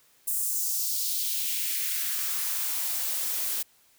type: noise with high-pass filter sweep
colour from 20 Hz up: blue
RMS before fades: -29 dBFS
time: 0.27-3.63 s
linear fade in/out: 10 ms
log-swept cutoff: 9300 to 320 Hz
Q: 1.7
effects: white hiss -62 dBFS RMS until 3.98 s